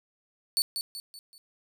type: tone with echo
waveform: sawtooth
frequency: 4476 Hz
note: C#8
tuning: 16 cents sharp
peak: -20 dBFS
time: 0.57-0.62 s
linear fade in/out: 0 ms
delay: 190 ms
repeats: 4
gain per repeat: -7 dB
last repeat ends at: 1.38 s
effects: none